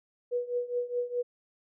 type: tone with tremolo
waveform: sine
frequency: 487.6 Hz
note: B4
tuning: 22 cents flat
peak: -25 dBFS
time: 0.31-1.23 s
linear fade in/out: 20 ms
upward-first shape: triangle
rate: 4.8 Hz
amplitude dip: 90%
effects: none